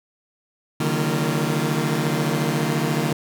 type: tone cluster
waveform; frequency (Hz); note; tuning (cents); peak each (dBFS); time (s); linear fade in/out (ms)
sawtooth; 141.7 / 155.9 / 188.6 / 230.1 / 345.2; C#3 / D#3 / F#3 / A#3 / F4; +38 / +4 / +33 / -22 / -20; -22 / -20 / -27 / -22 / -25; 0.8-3.13; 5
effects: none